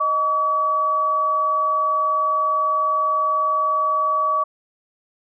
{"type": "tone pair together", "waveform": "sine", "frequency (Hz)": [622.3, 1139.3], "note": ["D#5", "C#6"], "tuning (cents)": [0, 47], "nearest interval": "minor seventh", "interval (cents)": 1047, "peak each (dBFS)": [-27, -17], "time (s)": [0, 4.44], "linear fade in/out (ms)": 10, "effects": []}